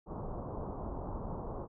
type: low-pass noise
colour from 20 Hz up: pink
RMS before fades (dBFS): -40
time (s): 0.06-1.68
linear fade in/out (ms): 50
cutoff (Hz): 1100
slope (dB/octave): 48
effects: none